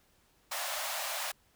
pink high-pass noise, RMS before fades -36 dBFS, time 0.51-1.32 s, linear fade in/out 10 ms, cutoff 570 Hz, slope 96 dB/octave, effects pink hiss -68 dBFS RMS until 1.55 s

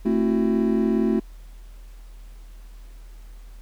triangle chord, F# half-diminished seventh, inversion first, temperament just, 222 / 266.4 / 333 / 370 Hz, A3 / C4 / E4 / F#4, +16 / +31 / +18 / 0 cents, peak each -19 / -24 / -24 / -23 dBFS, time 0.05-1.2 s, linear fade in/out 10 ms, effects added 40 Hz sine -39 dBFS peak until 3.61 s + pink hiss -57 dBFS RMS until 3.61 s

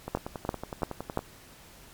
two click trains, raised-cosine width 1 ms, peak -20 / -12 dBFS, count 13 / 4, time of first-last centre 0.08-1.191 / 0.15-1.174 s, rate 10.8 / 2.93 Hz, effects pink hiss -52 dBFS RMS until 1.93 s + MP3 96 kbps

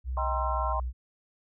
sine tone with pitch glide, 63.6 to 61.83 Hz, C2 to B1, -48 to +3 cents, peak -29 dBFS, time 0.04-0.93 s, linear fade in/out 50 ms, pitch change -49 cents, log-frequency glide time 0.38-0.74 s
sine chord, C minor seventh, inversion first, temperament just, 627.9 / 784.9 / 941.9 / 1046.5 Hz, Eb5 / G5 / Bb5 / C6, +16 / +2 / +18 / 0 cents, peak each -35 / -35 / -35 / -31 dBFS, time 0.17-0.8 s, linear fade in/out 2 ms
sine tone, 1340 Hz, E6, 28 cents sharp, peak -38 dBFS, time 0.18-0.73 s, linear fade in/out 10 ms
effects none

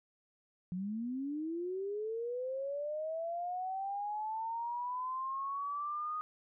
sine linear sweep, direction up, 174.61 to 1244.5 Hz, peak -35 dBFS, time 0.72-6.21 s, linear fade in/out 0 ms, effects none

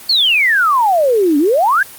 sine exponential two-way sweep, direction down then up, 4500 to 277.2 to 1694 Hz, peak -9 dBFS, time 0.09-1.83 s, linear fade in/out 5 ms, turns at 1.38 s, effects white hiss -35 dBFS RMS until 1.98 s + Opus 32 kbps

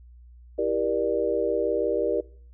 sine chord, E half-diminished seventh, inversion none, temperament just, 329.6 / 395.6 / 474.7 / 593.3 Hz, E4 / G4 / Bb4 / D5, 0 / +16 / +31 / +18 cents, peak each -31 / -28 / -26 / -28 dBFS, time 0.58-2.21 s, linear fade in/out 10 ms, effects noise-tail reverb RT60 0.5 s tail -22 dB re dry + added 60 Hz sine -46 dBFS peak until 2.53 s

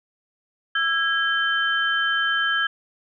sine tone cluster, 1333 / 1642 / 3091 Hz, E6 / G#6 / G7, +19 / -20 / -25 cents, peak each -26 / -21 / -26 dBFS, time 0.75-2.67 s, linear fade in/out 5 ms, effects none

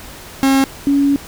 45% pulse / sine tone pair in turn, 270 / 281.1 Hz, C#4 / C#4, -45 / +24 cents, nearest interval minor second, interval 69 cents, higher second, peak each -10 dBFS, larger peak neither, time 0.43-0.64 / 0.87-1.16 s, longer second, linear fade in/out 0 ms, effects pink hiss -35 dBFS RMS until 1.27 s

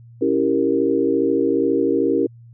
sine chord, C# diminished seventh, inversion none, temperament equal, 277.2 / 329.6 / 392 / 466.2 Hz, C#4 / E4 / G4 / Bb4, 0 / 0 / 0 / 0 cents, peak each -21 dBFS, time 0.21-2.27 s, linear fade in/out 10 ms, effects added 117 Hz sine -41 dBFS peak until 2.53 s

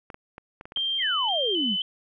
clicks, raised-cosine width 0.5 ms, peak -25 dBFS, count 7, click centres 0.102 / 0.144 / 0.381 / 0.611 / 0.655 / 0.721 / 0.772 s
sine tone with vibrato, 3093 Hz, G7, 24 cents flat, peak -24 dBFS, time 0.76-1.82 s, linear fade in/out 2 ms, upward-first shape square, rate 1.9 Hz, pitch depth 43 cents each way
sine exponential sweep, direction down, 2247 to 176.3 Hz, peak -26 dBFS, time 0.98-1.77 s, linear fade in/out 50 ms
effects none

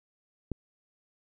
click, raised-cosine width 3 ms, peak -19 dBFS, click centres 0.517 s, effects none

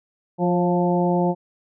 harmonic tone with a mistuned harmonic, 175.9 Hz, F3, 13 cents sharp, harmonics 1 / 2 / 3 / 4 / 5, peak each -20 / -23 / -25 / -26 / -27 dBFS, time 0.38-1.35 s, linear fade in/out 50 ms, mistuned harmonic 3, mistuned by +31 cents, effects none

